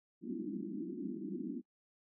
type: band-pass noise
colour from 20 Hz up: white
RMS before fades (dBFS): -41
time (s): 0.21-1.62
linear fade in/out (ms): 50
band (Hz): 180 to 350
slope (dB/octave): 96
effects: noise-tail reverb RT60 0.1 s tail -24 dB re dry